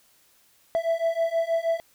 triangle beating tone pair, 659.3 / 665.6 Hz, E5 / E5, 0 / +17 cents, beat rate 6.3 Hz, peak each -24 / -23 dBFS, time 0.75-1.8 s, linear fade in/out 0 ms, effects white hiss -61 dBFS RMS until 1.94 s

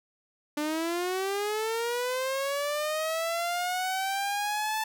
sawtooth linear sweep, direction up, 293.7 to 880 Hz, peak -24 dBFS, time 0.57-4.84 s, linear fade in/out 5 ms, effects none

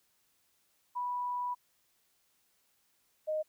sine tone pair in turn, 983 / 619.3 Hz, B5 / D#5, -8 / -8 cents, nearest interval minor sixth, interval 800 cents, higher first, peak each -32 / -30 dBFS, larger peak second, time 0.95-1.55 / 3.27-3.43 s, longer first, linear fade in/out 20 ms, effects white hiss -73 dBFS RMS until 3.48 s

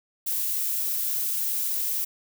violet noise, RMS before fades -27 dBFS, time 0.26-2.05 s, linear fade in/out 10 ms, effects none

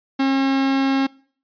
45% pulse tone, 270.3 Hz, C#4, 44 cents flat, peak -16 dBFS, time 0.19-1.07 s, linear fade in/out 10 ms, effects noise-tail reverb RT60 0.5 s tail -24 dB re dry + resampled to 11025 Hz

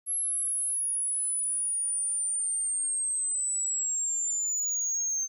sine linear sweep, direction down, 11175 to 6272 Hz, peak -24 dBFS, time 0.06-5.28 s, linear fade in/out 50 ms, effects tanh soft clip ceiling -26 dBFS + 11-bit

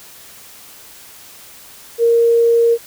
sine tone, 465.7 Hz, A#4, 2 cents flat, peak -9 dBFS, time 1.98-2.78 s, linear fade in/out 50 ms, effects white hiss -40 dBFS RMS until 2.86 s

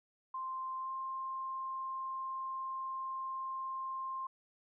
sine tone with pitch glide, 1046.5 to 1056.2 Hz, C6 to C6, 0 to +16 cents, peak -37 dBFS, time 0.34-4.27 s, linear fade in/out 5 ms, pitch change +16 cents, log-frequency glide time 0.79-0.91 s, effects none

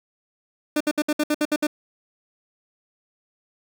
30% pulse tone bursts, 300 Hz, D4, 37 cents sharp, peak -16 dBFS, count 9, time 0.76-1.669 s, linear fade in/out 5 ms, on 45 ms, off 63 ms, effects none

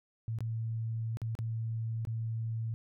sine tone with dropouts, 113 Hz, A2, 47 cents sharp, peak -32 dBFS, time 0.28-2.74 s, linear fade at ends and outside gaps 0 ms, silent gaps 0.387-0.406 / 1.171-1.217 / 1.352-1.389 / 2.051-2.072 s, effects none

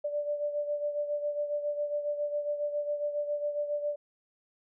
sine beating tone pair, 586 / 593.3 Hz, D5 / D5, -4 / +18 cents, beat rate 7.3 Hz, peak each -30 / -37 dBFS, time 0.04-3.96 s, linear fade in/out 10 ms, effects none

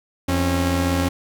sawtooth tone pair together, 85.5 / 271.8 Hz, F2 / C#4, -36 / -34 cents, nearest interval octave + minor sixth, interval 2002 cents, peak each -17 dBFS, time 0.28-1.09 s, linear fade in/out 10 ms, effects none

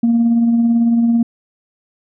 sine tone with tremolo, 233.1 Hz, A#3, in tune, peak -7 dBFS, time 0.03-1.23 s, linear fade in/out 5 ms, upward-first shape triangle, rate 18 Hz, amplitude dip 40%, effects tanh soft clip ceiling -7 dBFS

